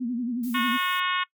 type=tone with vibrato; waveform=sine; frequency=241.4 Hz; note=B3; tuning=39 cents flat; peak=-25 dBFS; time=0-0.78 s; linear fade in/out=20 ms; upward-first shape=sine; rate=11 Hz; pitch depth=100 cents each way
type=noise; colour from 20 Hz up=violet; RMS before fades=-42 dBFS; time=0.43-1 s; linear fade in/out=5 ms
type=harmonic tone; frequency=363.6 Hz; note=F#4; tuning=30 cents flat; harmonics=3 / 4 / 5 / 6 / 7 / 8 / 9 / 10; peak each=-27 / -31 / -32 / -32 / -35 / -33 / -37 / -37 dBFS; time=0.54-1.24 s; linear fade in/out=10 ms
effects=noise-tail reverb RT60 0.1 s tail -20 dB re dry + MP3 96 kbps